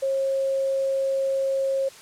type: tone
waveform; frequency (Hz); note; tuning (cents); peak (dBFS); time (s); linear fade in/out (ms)
sine; 540; C#5; -45; -21; 0.02-1.89; 10
effects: white hiss -46 dBFS RMS until 2.01 s + low-pass 9000 Hz 12 dB/octave